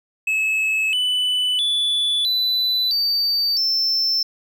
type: tone with pitch steps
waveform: triangle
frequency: 2588 / 2990 / 3455 / 3991 / 4611 / 5328 Hz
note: E7 / F#7 / A7 / B7 / D8 / E8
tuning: -32 / +17 / -32 / +17 / -33 / +18 cents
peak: -16 dBFS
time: 0.27-4.23 s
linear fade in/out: 5 ms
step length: 660 ms
effects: none